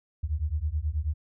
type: beating tone pair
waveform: sine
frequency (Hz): 71.8 / 81.1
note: D2 / E2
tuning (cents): -39 / -28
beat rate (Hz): 9.3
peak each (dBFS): -29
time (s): 0.23-1.14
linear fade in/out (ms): 10
effects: none